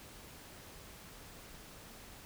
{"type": "silence", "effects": ["pink hiss -53 dBFS RMS until 2.25 s"]}